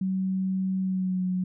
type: tone with pitch glide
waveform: sine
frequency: 189 to 183.62 Hz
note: F#3 to F#3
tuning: +37 to -13 cents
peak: -24 dBFS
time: 0.01-1.44 s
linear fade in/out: 5 ms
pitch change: -50 cents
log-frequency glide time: 0.8-1.24 s
effects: none